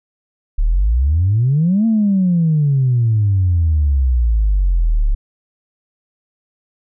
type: exponential two-way sweep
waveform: sine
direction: up then down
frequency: 34.5 to 229 to 34.5 Hz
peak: -10 dBFS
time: 0.58-5.15 s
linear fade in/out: 10 ms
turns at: 1.86 s
effects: tanh soft clip ceiling -7 dBFS